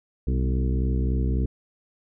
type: harmonic tone with a mistuned harmonic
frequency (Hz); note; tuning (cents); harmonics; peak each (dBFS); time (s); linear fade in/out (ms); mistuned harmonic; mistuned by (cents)
63.6; C2; -48; 1 / 2 / 3 / 4 / 5 / 6 / 7; -22 / -28 / -32 / -34 / -36 / -38 / -39; 0.27-1.46; 5; 3; +64
effects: none